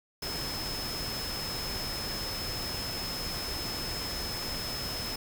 sine tone in noise, 5190 Hz, E8, 28 cents flat, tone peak -36 dBFS, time 0.22-5.16 s, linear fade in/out 5 ms, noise pink, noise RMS -37 dBFS, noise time 0.22-5.16 s, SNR -2 dB, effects none

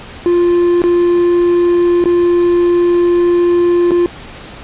triangle tone with dropouts, 349.2 Hz, F4, in tune, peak -6 dBFS, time 0.26-4.06 s, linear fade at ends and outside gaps 0 ms, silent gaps 0.818-0.839 / 2.04-2.057 / 3.908-3.917 s, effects pink hiss -32 dBFS RMS until 4.63 s + resampled to 8000 Hz

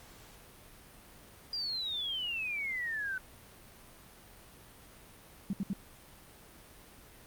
sine exponential sweep, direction down, 4868 to 1500 Hz, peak -33 dBFS, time 1.53-3.18 s, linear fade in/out 2 ms
sine tone bursts, 196 Hz, G3, in tune, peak -30 dBFS, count 3, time 5.5-5.732 s, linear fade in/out 2 ms, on 32 ms, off 68 ms
effects pink hiss -55 dBFS RMS until 7.26 s + Opus 48 kbps

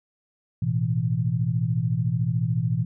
sine chord, A suspended second, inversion none, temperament just, 110 / 123.75 / 165 Hz, A2 / B2 / E3, 0 / +4 / +2 cents, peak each -27 / -24 / -26 dBFS, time 0.62-2.85 s, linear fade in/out 5 ms, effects none

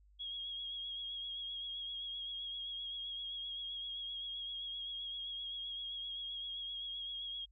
sine tone with vibrato, 3291 Hz, G#7, 16 cents flat, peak -40 dBFS, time 0.19-7.46 s, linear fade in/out 20 ms, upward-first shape sine, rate 7.7 Hz, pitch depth 30 cents each way, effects added 50 Hz sine -62 dBFS peak until 7.51 s

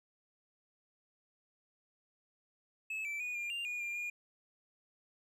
triangle tone with pitch steps, 2596 / 2328 / 2462 / 2401 / 2790 / 2443 / 2395 / 2427 Hz, E7 / D7 / D#7 / D7 / F7 / D#7 / D7 / D#7, -27 / -16 / -19 / +38 / -2 / -32 / +33 / -44 cents, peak -35 dBFS, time 2.9-4.1 s, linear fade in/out 5 ms, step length 150 ms, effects none

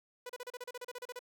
sawtooth tone bursts, 493.9 Hz, B4, in tune, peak -37 dBFS, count 14, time 0.26-1.192 s, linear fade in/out 5 ms, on 35 ms, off 34 ms, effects none

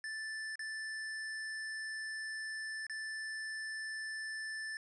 square tone with dropouts, 1759 Hz, A6, 1 cent flat, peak -40 dBFS, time 0.04-4.77 s, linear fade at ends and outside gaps 1 ms, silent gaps 0.556-0.593 / 2.867-2.897 s, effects resampled to 22050 Hz

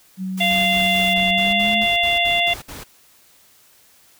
sine tone with pitch glide, 188 to 212.2 Hz, F#3 to G#3, +28 to +38 cents, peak -23 dBFS, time 0.17-1.87 s, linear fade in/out 50 ms, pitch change +210 cents, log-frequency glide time 1.32-1.73 s
white noise, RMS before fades -35 dBFS, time 0.37-1.14 s, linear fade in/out 10 ms
harmonic tone, 693 Hz, F5, 14 cents flat, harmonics 1 / 3 / 4 / 5, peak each -21 / -21 / -21 / -21 dBFS, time 0.4-2.54 s, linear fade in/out 10 ms
pink noise bursts, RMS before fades -35 dBFS, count 11, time 0.5-2.84 s, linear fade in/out 10 ms, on 160 ms, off 58 ms
effects white hiss -53 dBFS RMS until 4.19 s

